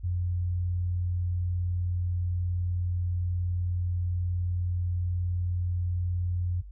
sine tone, 88.9 Hz, F2, 31 cents sharp, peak -26 dBFS, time 0.03-6.62 s, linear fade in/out 20 ms, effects noise-tail reverb RT60 0.1 s tail -26 dB re dry + added 50 Hz sine -41 dBFS peak until 6.71 s

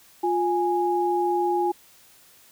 sine tone pair together, 352.3 / 828.8 Hz, F4 / G#5, +15 / -4 cents, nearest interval octave + minor third, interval 1481 cents, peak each -23 dBFS, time 0.23-1.72 s, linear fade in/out 10 ms, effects white hiss -54 dBFS RMS until 2.51 s

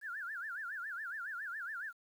sine tone with vibrato, 1568 Hz, G6, in tune, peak -39 dBFS, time 0.01-1.93 s, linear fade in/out 50 ms, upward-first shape sine, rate 7.2 Hz, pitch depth 230 cents each way, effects 11-bit

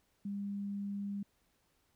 sine tone, 200.9 Hz, G3, 43 cents sharp, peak -36 dBFS, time 0.25-1.23 s, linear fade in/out 5 ms, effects pink hiss -75 dBFS RMS until 1.95 s

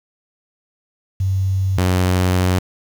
sine / sawtooth tone pair in turn, 95.5 / 91.48 Hz, G2 / F#2, -45 / -19 cents, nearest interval minor second, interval 74 cents, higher first, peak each -15 / -10 dBFS, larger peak second, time 1.2-1.78 / 1.78-2.59 s, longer second, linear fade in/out 5 ms, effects 7-bit

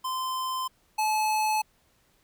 square tone pair in turn, 1034 / 861.3 Hz, C6 / A5, -21 / -37 cents, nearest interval minor third, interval 316 cents, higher first, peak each -29 / -24 dBFS, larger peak second, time 0.04-0.68 / 0.98-1.62 s, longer neither, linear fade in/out 10 ms, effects pink hiss -66 dBFS RMS until 2.23 s

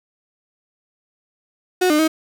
35% pulse tone with pitch steps, 365.8 / 302.6 / 316.9 Hz, F#4 / D#4 / D#4, -20 / -48 / +32 cents, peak -12 dBFS, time 1.81-2.08 s, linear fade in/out 10 ms, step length 90 ms, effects none

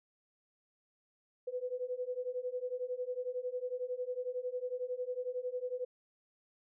sine beating tone pair, 493.9 / 504.9 Hz, B4 / B4, 0 / +38 cents, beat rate 11 Hz, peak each -39 / -38 dBFS, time 1.47-5.85 s, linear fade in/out 10 ms, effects none

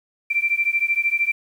sine beating tone pair, 2345 / 2358 Hz, D7 / D7, -3 / +6 cents, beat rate 13 Hz, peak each -21 dBFS, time 0.3-1.32 s, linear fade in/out 10 ms, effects 8-bit

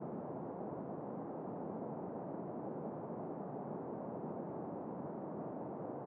pink band-pass noise, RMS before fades -44 dBFS, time 0-6.06 s, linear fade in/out 20 ms, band 160 to 840 Hz, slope 24 dB/octave, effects none

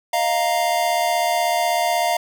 square chord, Eb suspended second, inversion none, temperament equal, 622.3 / 698.5 / 932.3 Hz, Eb5 / F5 / Bb5, 0 / 0 / 0 cents, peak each -26 / -20 / -25 dBFS, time 0.13-2.17 s, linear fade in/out 5 ms, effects none

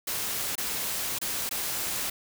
white noise with dropouts, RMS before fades -31 dBFS, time 0.07-2.1 s, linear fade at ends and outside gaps 5 ms, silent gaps 0.555-0.579 / 1.187-1.214 / 1.492-1.51 s, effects none

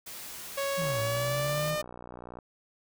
white noise, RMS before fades -42 dBFS, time 0.06-1.71 s, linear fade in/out 10 ms
sawtooth tone with pitch glide, 554.4 to 604.6 Hz, C#5 to D#5, 0 to -50 cents, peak -25 dBFS, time 0.57-1.82 s, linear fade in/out 10 ms, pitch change +150 cents, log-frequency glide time 0.91-1.7 s
sine linear two-way sweep, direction down then up, 180 to 110 to 160.1 Hz, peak -32 dBFS, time 0.77-1.76 s, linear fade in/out 20 ms, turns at 1 s
click train, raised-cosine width 1 ms, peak -29 dBFS, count 96, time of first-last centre 0.82-2.388 s, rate 60.6 Hz
effects none

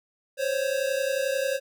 square tone pair together, 524 / 555.2 Hz, C5 / C#5, +2 / +3 cents, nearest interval minor second, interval 101 cents, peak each -28 dBFS, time 0.37-1.6 s, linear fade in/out 50 ms, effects none

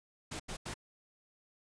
pink noise bursts, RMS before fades -41 dBFS, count 3, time 0.31-0.742 s, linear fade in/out 10 ms, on 88 ms, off 84 ms, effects resampled to 22050 Hz

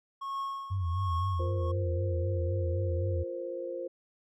triangle tone with tremolo, 1094 Hz, C#6, 23 cents flat, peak -29 dBFS, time 0.21-1.72 s, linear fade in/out 10 ms, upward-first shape triangle, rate 1.3 Hz, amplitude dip 90%
sine tone with vibrato, 89.6 Hz, F2, 45 cents sharp, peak -28 dBFS, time 0.7-3.24 s, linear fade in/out 20 ms, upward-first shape sine, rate 3.9 Hz, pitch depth 130 cents each way
sine chord, F suspended fourth, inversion none, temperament just, 349.2 / 465.6 / 523.8 Hz, F4 / Bb4 / C5, 0 / -2 / +2 cents, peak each -39 / -42 / -36 dBFS, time 1.39-3.88 s, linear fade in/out 10 ms
effects none

